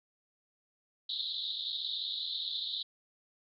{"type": "band-pass noise", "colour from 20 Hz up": "white", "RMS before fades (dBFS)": -37, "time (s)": [1.09, 2.83], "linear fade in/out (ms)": 5, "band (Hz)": [3500, 4100], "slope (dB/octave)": 96, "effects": []}